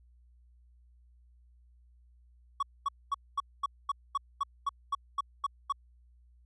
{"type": "tone bursts", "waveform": "triangle", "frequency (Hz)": 1122, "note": "C#6", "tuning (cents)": 21, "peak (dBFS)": -25, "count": 13, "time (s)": [2.6, 5.724], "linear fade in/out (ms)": 5, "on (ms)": 28, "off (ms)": 230, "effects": ["added 60 Hz sine -58 dBFS peak until 6.45 s", "resampled to 24000 Hz"]}